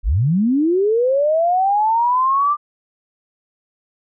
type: linear sweep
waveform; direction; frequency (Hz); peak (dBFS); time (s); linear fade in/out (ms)
sine; up; 34.4 to 1195; -13; 0.03-2.57; 50
effects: none